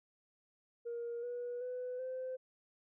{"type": "tone with pitch steps", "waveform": "sine", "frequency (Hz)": [471.4, 485.5, 500, 515], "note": ["A#4", "B4", "B4", "C5"], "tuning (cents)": [19, -30, 21, -28], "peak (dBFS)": -37, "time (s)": [0.85, 2.37], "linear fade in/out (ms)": 20, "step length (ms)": 380, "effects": ["tanh soft clip ceiling -35 dBFS"]}